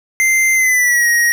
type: tone with pitch glide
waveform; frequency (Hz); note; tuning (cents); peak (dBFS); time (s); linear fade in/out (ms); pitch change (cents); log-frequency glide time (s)
square; 2083 to 1888.2; C7 to A#6; -8 to +22; -11; 0.2-1.32; 0; -170; 0.54-1.07
effects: 7-bit